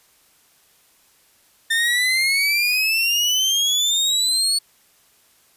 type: exponential sweep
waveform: 30% pulse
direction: up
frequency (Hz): 1800 to 4435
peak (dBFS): -14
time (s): 1.7-4.59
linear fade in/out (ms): 10
effects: white hiss -57 dBFS RMS until 5.56 s + resampled to 32000 Hz